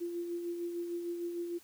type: tone with tremolo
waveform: sine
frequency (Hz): 345.1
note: F4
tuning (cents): -21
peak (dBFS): -33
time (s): 0-1.59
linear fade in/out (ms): 20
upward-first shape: sine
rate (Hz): 6.6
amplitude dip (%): 40
effects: white hiss -60 dBFS RMS until 1.63 s